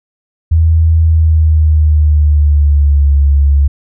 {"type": "tone with pitch glide", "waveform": "sine", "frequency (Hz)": [81, 70.51], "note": ["E2", "C#2"], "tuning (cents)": [-30, 30], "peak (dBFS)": -5, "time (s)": [0.51, 3.68], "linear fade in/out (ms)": 10, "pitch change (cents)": -240, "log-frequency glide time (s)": [1.02, 3.13], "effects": []}